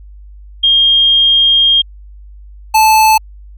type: tone pair in turn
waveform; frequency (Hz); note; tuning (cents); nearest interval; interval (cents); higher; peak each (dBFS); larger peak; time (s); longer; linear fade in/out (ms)
sine / square; 3225 / 872.6; G7 / A5; +48 / -15; octave + major seventh; 2263; first; -6; neither; 0.63-1.82 / 2.74-3.18; first; 10
effects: added 50 Hz sine -32 dBFS peak until 3.57 s